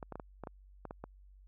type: clicks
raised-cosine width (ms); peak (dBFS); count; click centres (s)
1; -28; 9; 0.028 / 0.123 / 0.156 / 0.198 / 0.437 / 0.472 / 0.853 / 0.909 / 1.04
effects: added 48 Hz sine -55 dBFS peak until 1.47 s